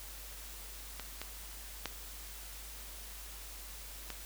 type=clicks; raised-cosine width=0.2 ms; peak=-24 / -22 / -18 / -23 dBFS; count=4; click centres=0.997 / 1.216 / 1.857 / 4.103 s; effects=added 50 Hz sine -49 dBFS peak until 4.25 s + white hiss -49 dBFS RMS until 4.25 s